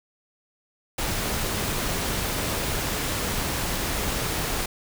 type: noise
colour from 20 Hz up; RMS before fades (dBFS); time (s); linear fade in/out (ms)
pink; -27; 0.98-4.66; 5
effects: none